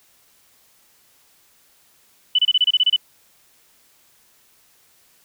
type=tone bursts; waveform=sine; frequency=2987 Hz; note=F#7; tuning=16 cents sharp; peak=-12 dBFS; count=10; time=2.35-2.963 s; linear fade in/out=5 ms; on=37 ms; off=27 ms; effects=white hiss -57 dBFS RMS until 5.24 s